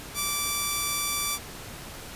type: tone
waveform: 5% pulse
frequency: 1165 Hz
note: D6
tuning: 14 cents flat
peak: -14 dBFS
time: 0.14-1.39 s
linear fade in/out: 50 ms
effects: pink hiss -41 dBFS RMS until 2.15 s + resampled to 32000 Hz